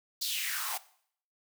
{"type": "noise with high-pass filter sweep", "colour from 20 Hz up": "white", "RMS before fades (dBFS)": -34, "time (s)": [0.21, 0.78], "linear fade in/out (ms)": 10, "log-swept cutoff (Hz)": [4600, 730], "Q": 4.1, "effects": ["noise-tail reverb RT60 0.6 s tail -18 dB re dry"]}